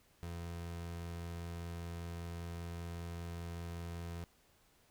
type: tone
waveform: 30% pulse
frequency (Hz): 85.1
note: F2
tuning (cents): -44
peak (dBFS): -39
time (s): 0.23-4.24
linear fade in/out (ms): 0
effects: pink hiss -69 dBFS RMS until 4.9 s